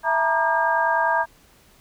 sine tone cluster, 661 / 899 / 949 / 1202 / 1610 Hz, E5 / A5 / A#5 / D6 / G6, +5 / +37 / +31 / +40 / +46 cents, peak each -25 / -27 / -21 / -29 / -23 dBFS, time 0.03-1.26 s, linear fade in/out 50 ms, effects pink hiss -55 dBFS RMS until 1.8 s

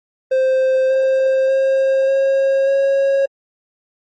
triangle tone with pitch steps, 523 / 529.1 / 535.2 / 541.4 / 547.7 Hz, C5 / C5 / C5 / C#5 / C#5, -1 / +19 / +39 / -41 / -21 cents, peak -10 dBFS, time 0.31-3.26 s, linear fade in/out 10 ms, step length 590 ms, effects MP3 32 kbps

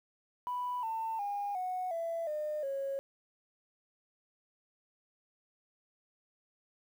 sine tone with pitch steps, 988 / 895.6 / 811.8 / 735.9 / 667.1 / 604.7 / 548.1 Hz, B5 / A5 / G#5 / F#5 / E5 / D#5 / C#5, 0 / +30 / -40 / -10 / +20 / -50 / -20 cents, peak -32 dBFS, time 0.47-2.99 s, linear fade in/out 0 ms, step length 360 ms, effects tanh soft clip ceiling -29 dBFS + 10-bit

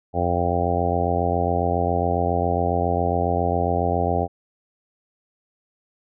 harmonic tone, 87.3 Hz, F2, in tune, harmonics 1 / 2 / 3 / 4 / 5 / 6 / 7 / 8 / 9, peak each -25 / -29 / -30 / -31 / -28 / -29 / -29 / -26 / -26 dBFS, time 0.13-4.28 s, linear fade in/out 50 ms, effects none

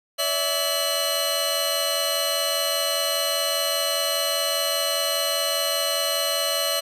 sawtooth tone cluster, 570 / 655 / 2971 / 4149 Hz, C#5 / E5 / F#7 / C8, +48 / -11 / +6 / -15 cents, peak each -24 dBFS, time 0.18-6.81 s, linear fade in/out 20 ms, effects resampled to 32000 Hz

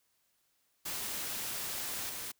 white noise with level steps, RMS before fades -38 / -41 dBFS, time 0.85-2.32 s, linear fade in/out 10 ms, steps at 2.09 s, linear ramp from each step 10 ms, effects white hiss -75 dBFS RMS until 2.39 s

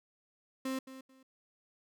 35% pulse tone with echo, 263.4 Hz, C4, 12 cents sharp, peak -32 dBFS, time 0.65-0.79 s, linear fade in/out 5 ms, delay 220 ms, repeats 2, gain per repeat -13 dB, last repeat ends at 1.23 s, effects none

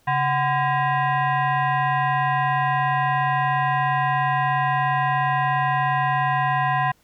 sine tone with frequency modulation, 138.59 Hz, C#3, in tune, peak -18 dBFS, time 0.07-6.92 s, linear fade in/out 10 ms, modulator 883 Hz, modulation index 1.7, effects pink hiss -61 dBFS RMS until 7.03 s

